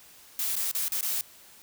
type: noise with dropouts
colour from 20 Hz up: blue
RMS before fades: -29 dBFS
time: 0.39-1.21 s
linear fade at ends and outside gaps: 1 ms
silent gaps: 0.555-0.565 / 0.714-0.749 / 0.882-0.92 / 1.01-1.028 s
effects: white hiss -53 dBFS RMS until 1.62 s